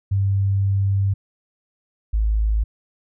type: tone pair in turn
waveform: sine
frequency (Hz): 98.3 / 53.6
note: G2 / A1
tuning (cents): +5 / -45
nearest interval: minor seventh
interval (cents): 1050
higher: first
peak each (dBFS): -16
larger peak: neither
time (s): 0.11-1.14 / 2.13-2.64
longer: first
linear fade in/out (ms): 10
effects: none